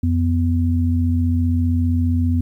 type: tone pair together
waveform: sine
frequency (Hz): 87.75 / 248.2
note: F2 / B3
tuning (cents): +9 / +9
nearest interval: octave + tritone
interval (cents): 1800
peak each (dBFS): -16 / -20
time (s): 0.03-2.41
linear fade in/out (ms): 5
effects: 9-bit